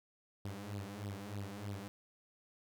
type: tone with flanger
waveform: sawtooth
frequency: 101 Hz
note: G#2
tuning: 48 cents flat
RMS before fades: -44 dBFS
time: 0.45-1.88 s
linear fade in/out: 0 ms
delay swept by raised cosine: 0.22 to 6.12 ms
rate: 3.2 Hz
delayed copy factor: +0.8
effects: none